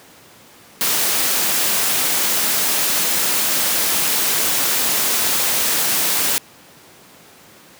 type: noise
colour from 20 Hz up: white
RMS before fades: -18 dBFS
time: 0.81-6.38 s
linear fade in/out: 0 ms
effects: pink hiss -45 dBFS RMS until 7.79 s + high-pass 150 Hz 12 dB/octave